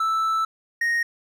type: tone pair in turn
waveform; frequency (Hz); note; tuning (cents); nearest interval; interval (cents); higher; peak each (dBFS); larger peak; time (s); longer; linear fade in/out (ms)
triangle; 1318.5 / 1864.6; E6 / A#6; 0 / 0; tritone; 600; second; -18; neither; 0-0.45 / 0.81-1.03; first; 5
effects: none